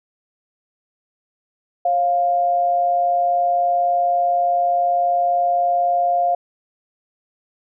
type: tone pair together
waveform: sine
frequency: 541.5 / 701 Hz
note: C#5 / F5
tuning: -41 / +6 cents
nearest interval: major third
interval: 447 cents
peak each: -26 / -15 dBFS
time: 1.85-6.35 s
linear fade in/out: 5 ms
effects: none